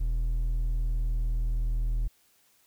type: tone with hard clipping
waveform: sine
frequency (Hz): 40.18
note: E1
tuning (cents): -44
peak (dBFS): -26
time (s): 0-2.08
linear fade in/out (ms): 10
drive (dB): 4
effects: white hiss -65 dBFS RMS until 2.66 s